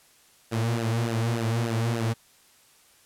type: tone with flanger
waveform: sawtooth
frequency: 115.2 Hz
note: A#2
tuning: 20 cents flat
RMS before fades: -26 dBFS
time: 0.51-2.14 s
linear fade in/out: 20 ms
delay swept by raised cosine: 0.87 to 5.77 ms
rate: 3.4 Hz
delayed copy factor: -0.75
effects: white hiss -58 dBFS RMS until 3.05 s + low-pass 12000 Hz 12 dB/octave